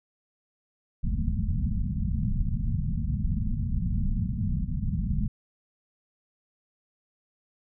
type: low-pass noise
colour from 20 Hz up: pink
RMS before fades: -27 dBFS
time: 1.03-5.28 s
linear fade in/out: 10 ms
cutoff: 230 Hz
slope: 96 dB/octave
effects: none